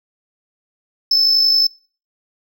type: tone with amplitude modulation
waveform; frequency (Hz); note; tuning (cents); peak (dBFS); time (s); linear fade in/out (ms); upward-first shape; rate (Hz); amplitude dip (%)
triangle; 5260; E8; -5; -7; 1.11-1.67; 5; sine; 51.2; 45
effects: noise-tail reverb RT60 0.4 s tail -26 dB re dry + tanh soft clip ceiling -4 dBFS